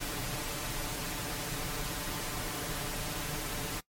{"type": "noise with comb filter", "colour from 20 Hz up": "pink", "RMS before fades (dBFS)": -36, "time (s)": [0, 3.81], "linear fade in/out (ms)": 20, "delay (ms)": 6.8, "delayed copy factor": 0.65, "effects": ["noise-tail reverb RT60 0.1 s tail -21 dB re dry", "MP3 64 kbps"]}